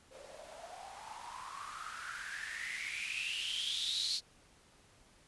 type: noise with band-pass filter sweep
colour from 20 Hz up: blue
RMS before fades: -41 dBFS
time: 0.1-4.21 s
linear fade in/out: 50 ms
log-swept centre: 510 to 4400 Hz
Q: 9.3
effects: pink hiss -64 dBFS RMS until 5.27 s + resampled to 24000 Hz